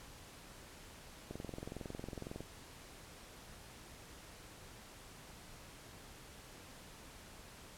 click train, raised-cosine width 2 ms, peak -30 dBFS, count 25, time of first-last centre 1.31-2.406 s, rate 21.9 Hz, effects pink hiss -55 dBFS RMS until 7.77 s + low-pass 12000 Hz 12 dB/octave

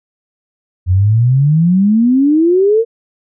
sine exponential sweep, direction up, 87.31 to 469.3 Hz, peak -7 dBFS, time 0.86-2.85 s, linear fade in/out 50 ms, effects none

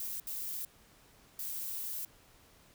violet noise bursts at uneven times, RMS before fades -39 dBFS, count 3, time 0-0.2 / 0.27-0.65 / 1.39-2.05 s, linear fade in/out 2 ms, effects pink hiss -62 dBFS RMS until 2.74 s

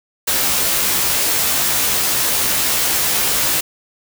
white noise with comb filter, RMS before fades -17 dBFS, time 0.27-3.61 s, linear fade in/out 10 ms, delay 15 ms, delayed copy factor +1, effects none

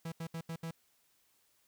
45% pulse tone bursts at uneven times, 164.3 Hz, E3, 5 cents flat, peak -38 dBFS, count 5, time 0.05-0.12 / 0.2-0.27 / 0.34-0.41 / 0.49-0.56 / 0.63-0.71 s, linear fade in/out 5 ms, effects white hiss -72 dBFS RMS until 1.67 s

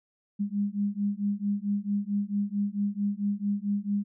sine beating tone pair, 200.9 / 205.4 Hz, G3 / G#3, +43 / -19 cents, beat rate 4.5 Hz, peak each -29 dBFS, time 0.39-4.04 s, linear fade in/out 20 ms, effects none

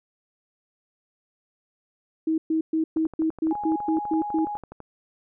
sine tone bursts, 319.2 Hz, D#4, 44 cents sharp, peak -20 dBFS, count 10, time 2.27-4.45 s, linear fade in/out 5 ms, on 110 ms, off 120 ms
click train, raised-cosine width 1 ms, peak -26 dBFS, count 23, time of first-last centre 2.97-4.803 s, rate 12 Hz
sine tone, 831 Hz, G#5, 1 cent sharp, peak -28 dBFS, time 3.51-4.57 s, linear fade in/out 0 ms
effects none

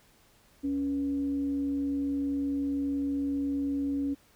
sine tone with frequency modulation, 279.2 Hz, C#4, 13 cents sharp, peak -27 dBFS, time 0.63-4.15 s, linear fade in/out 20 ms, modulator 207 Hz, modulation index 0.23, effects pink hiss -62 dBFS RMS until 4.35 s

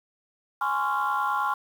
sine chord, Db major seventh, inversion second, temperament just, 831.5 / 1039.4 / 1108.7 / 1385.9 Hz, Ab5 / C6 / Db6 / F6, +2 / -12 / 0 / -14 cents, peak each -28 dBFS, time 0.61-1.54 s, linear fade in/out 5 ms, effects tanh soft clip ceiling -16 dBFS + 8-bit

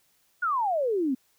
sine exponential sweep, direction down, 1488 to 246.9 Hz, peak -23 dBFS, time 0.42-1.15 s, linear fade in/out 10 ms, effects white hiss -67 dBFS RMS until 1.38 s

